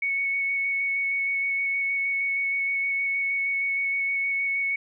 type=tone with vibrato; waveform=sine; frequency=2217 Hz; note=C#7; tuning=in tune; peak=-23 dBFS; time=0.02-4.76 s; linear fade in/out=5 ms; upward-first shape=square; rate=6.4 Hz; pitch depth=8 cents each way; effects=none